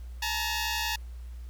10% pulse tone pair together, 861 / 932.3 Hz, A5 / A#5, -38 / 0 cents, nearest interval minor second, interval 138 cents, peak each -23 dBFS, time 0.22-0.96 s, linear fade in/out 5 ms, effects added 60 Hz sine -38 dBFS peak until 1.49 s + pink hiss -61 dBFS RMS until 1.49 s

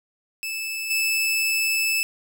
sawtooth tone with level steps, 2624 Hz, E7, 9 cents flat, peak -24 / -17 dBFS, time 0.43-2.03 s, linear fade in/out 0 ms, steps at 0.9 s, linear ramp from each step 10 ms, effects none

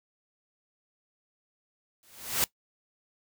white noise with exponential growth, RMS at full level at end -23 dBFS, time 2.03-2.44 s, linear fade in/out 0 ms, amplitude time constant 88 ms, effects noise-tail reverb RT60 0.1 s tail -20 dB re dry

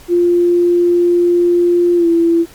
sine tone with pitch glide, 349.2 to 335.9 Hz, F4 to E4, 0 to +33 cents, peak -8 dBFS, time 0.08-2.46 s, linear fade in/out 50 ms, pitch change -67 cents, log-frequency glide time 1.96-2.07 s, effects pink hiss -41 dBFS RMS until 2.54 s + MP3 96 kbps

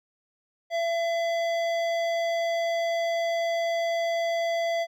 triangle tone with hard clipping, 673 Hz, E5, 36 cents sharp, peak -26 dBFS, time 0.7-4.87 s, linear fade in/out 50 ms, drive 17 dB, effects none

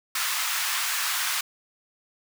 pink high-pass noise, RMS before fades -27 dBFS, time 0.15-1.41 s, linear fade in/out 5 ms, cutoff 1100 Hz, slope 24 dB/octave, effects none

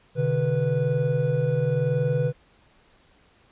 triangle tone cluster, 129 / 149.9 / 491.9 Hz, C3 / D3 / B4, -24 / +36 / -7 cents, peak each -23 dBFS, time 0.15-2.33 s, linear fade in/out 50 ms, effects pink hiss -59 dBFS RMS until 3.51 s + resampled to 8000 Hz

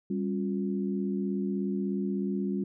sine tone cluster, 197.1 / 273.5 / 356.5 Hz, G3 / C#4 / F4, +10 / -23 / +36 cents, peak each -29 / -35 / -35 dBFS, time 0.1-2.64 s, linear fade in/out 5 ms, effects none

